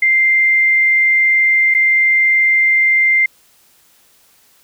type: tone with dropouts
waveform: sine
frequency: 2093 Hz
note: C7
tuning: in tune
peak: -9 dBFS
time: 0.02-3.26 s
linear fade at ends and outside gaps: 5 ms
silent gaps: 1.741-1.747 s
effects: white hiss -52 dBFS RMS until 4.63 s